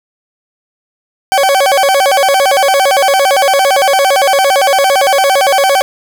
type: tone with vibrato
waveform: 40% pulse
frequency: 655 Hz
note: E5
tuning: 11 cents flat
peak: -6 dBFS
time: 1.32-5.82 s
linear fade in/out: 0 ms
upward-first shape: square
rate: 8.8 Hz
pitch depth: 280 cents each way
effects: none